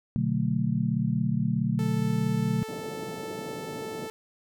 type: chord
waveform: sine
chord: B minor seventh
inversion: none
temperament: just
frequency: 123.47 / 148.16 / 185.21 / 222.2 Hz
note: B2 / D3 / F#3 / A3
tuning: 0 / +16 / +2 / +17 cents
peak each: -29 dBFS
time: 0.16-2.63 s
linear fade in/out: 0 ms
type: tone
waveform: sawtooth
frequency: 440 Hz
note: A4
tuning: in tune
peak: -32 dBFS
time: 1.79-4.1 s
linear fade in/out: 0 ms
type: band-pass noise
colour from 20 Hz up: pink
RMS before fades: -39 dBFS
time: 2.68-4.08 s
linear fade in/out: 10 ms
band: 140 to 600 Hz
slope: 24 dB/octave
effects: none